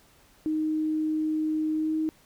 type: tone with pitch glide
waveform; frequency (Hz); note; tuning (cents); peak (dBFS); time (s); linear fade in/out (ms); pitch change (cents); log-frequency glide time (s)
sine; 311.1 to 314.4; D#4 to D#4; 0 to +18; -24; 0.46-2.09; 0; +18; 1.73-1.96
effects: pink hiss -59 dBFS RMS until 2.25 s